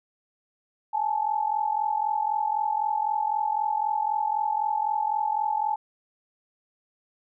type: tone pair together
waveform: sine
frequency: 836.1 / 880 Hz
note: G#5 / A5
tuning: +11 / 0 cents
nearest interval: minor second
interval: 89 cents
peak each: -26 dBFS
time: 0.93-5.76 s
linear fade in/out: 10 ms
effects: none